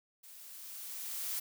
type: noise with level ramp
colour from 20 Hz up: blue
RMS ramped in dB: -54 to -36 dBFS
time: 0.23-1.4 s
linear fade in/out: 10 ms
effects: none